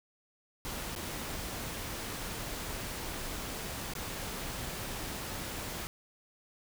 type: noise with dropouts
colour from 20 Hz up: pink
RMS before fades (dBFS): -39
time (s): 0.65-5.87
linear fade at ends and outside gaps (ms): 0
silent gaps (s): 0.951-0.962 / 3.936-3.952
effects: none